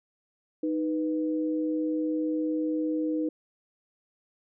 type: tone pair together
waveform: sine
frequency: 311.1 / 493.8 Hz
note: D#4 / B4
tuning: 0 / 0 cents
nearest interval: minor sixth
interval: 800 cents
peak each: -26 / -33 dBFS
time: 0.63-3.29 s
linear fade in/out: 5 ms
effects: none